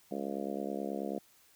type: harmonic tone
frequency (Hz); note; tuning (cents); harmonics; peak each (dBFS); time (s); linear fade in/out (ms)
69.3; C#2; 0; 3 / 4 / 5 / 6 / 7 / 8 / 9 / 10; -40 / -41 / -42 / -43 / -43 / -44 / -45 / -45; 0.11-1.19; 5
effects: white hiss -64 dBFS RMS until 1.55 s

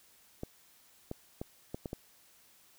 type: clicks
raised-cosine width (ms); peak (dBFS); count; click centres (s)
2; -24; 6; 0.434 / 1.114 / 1.415 / 1.745 / 1.858 / 1.931
effects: white hiss -63 dBFS RMS until 2.78 s

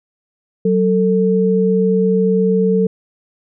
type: tone pair together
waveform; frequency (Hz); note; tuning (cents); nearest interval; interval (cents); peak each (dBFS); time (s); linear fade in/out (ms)
sine; 187.4 / 445.7; F#3 / A4; +22 / +22; octave + minor third; 1500; -14; 0.65-2.87; 5
effects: none

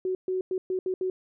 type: tone bursts at uneven times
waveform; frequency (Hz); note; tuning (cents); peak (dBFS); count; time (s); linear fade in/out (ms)
sine; 372.2; F#4; +10; -25; 6; 0.05-0.15 / 0.28-0.41 / 0.51-0.58 / 0.7-0.79 / 0.86-0.94 / 1.01-1.1; 2
effects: none

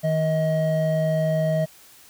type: tone pair together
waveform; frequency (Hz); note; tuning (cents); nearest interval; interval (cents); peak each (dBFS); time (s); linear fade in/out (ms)
triangle; 158.1 / 632.4; D#3 / D#5; +28 / +28; 2 octaves; 2400; -20; 0.03-1.66; 20
effects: white hiss -50 dBFS RMS until 2.09 s

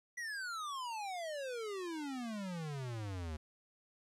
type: exponential sweep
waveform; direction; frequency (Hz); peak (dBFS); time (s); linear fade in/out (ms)
square; down; 1975.5 to 74.7; -40; 0.17-3.37; 10
effects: low-pass 9000 Hz 12 dB/octave + 12-bit

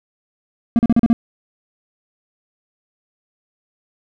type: tone bursts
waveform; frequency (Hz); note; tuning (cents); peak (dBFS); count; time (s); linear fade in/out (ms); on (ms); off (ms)
triangle; 233.1; A#3; 0; -7; 6; 0.76-1.13; 0; 30; 38
effects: none

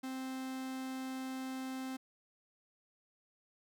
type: tone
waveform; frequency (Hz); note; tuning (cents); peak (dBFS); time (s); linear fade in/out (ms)
45% pulse; 261.6; C4; 0; -39; 0.03-1.97; 10
effects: none

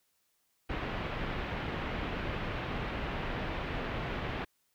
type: low-pass noise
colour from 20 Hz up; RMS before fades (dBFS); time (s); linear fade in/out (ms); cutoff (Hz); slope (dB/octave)
pink; -36; 0.69-4.45; 10; 3000; 24
effects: white hiss -75 dBFS RMS until 4.74 s

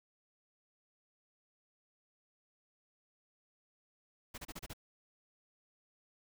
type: noise bursts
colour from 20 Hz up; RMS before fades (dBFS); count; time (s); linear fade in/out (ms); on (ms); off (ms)
pink; -45; 6; 4.34-4.735; 10; 40; 31
effects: none

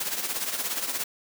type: noise with tremolo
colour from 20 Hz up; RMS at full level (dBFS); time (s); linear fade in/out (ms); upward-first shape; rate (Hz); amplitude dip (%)
white; -27; 0-1.04; 5; triangle; 17; 70
effects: high-pass 200 Hz 12 dB/octave

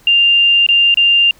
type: tone with dropouts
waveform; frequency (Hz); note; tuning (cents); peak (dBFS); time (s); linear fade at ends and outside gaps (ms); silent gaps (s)
sine; 2794; F7; 0; -7; 0.07-1.31; 2; 0.665-0.688 / 0.943-0.972
effects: pink hiss -48 dBFS RMS until 1.39 s

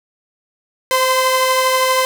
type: tone pair together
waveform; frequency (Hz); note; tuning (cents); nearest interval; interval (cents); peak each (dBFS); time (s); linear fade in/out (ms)
sawtooth; 520 / 1027.5; C5 / C6; -11 / -32; octave; 1179; -12; 0.91-2.05; 0
effects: none

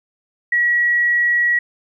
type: tone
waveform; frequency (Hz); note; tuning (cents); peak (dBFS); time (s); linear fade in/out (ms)
sine; 1920; B6; -49; -13; 0.52-1.59; 5
effects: 9-bit

